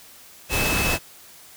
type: tone in noise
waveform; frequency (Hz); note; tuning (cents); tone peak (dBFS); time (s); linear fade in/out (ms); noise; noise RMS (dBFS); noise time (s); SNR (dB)
sine; 2600; E7; -24; -25; 0.49-0.99; 50; pink; -23; 0.49-0.99; -5
effects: white hiss -47 dBFS RMS until 1.56 s